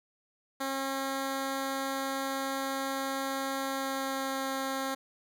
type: tone with pitch glide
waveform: 10% pulse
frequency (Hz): 270.3 to 268.1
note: C#4 to C4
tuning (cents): -44 to +42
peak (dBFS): -23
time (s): 0.6-4.95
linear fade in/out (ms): 10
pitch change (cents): -14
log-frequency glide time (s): 3.54-4.48
effects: none